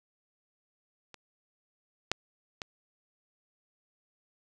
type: clicks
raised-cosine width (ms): 0.2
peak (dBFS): -29 / -9 / -19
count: 3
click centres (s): 1.143 / 2.116 / 2.618
effects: none